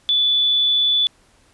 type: tone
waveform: sine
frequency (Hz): 3468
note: A7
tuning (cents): -26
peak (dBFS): -14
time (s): 0.09-1.07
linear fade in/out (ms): 0
effects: pink hiss -56 dBFS RMS until 1.53 s + resampled to 24000 Hz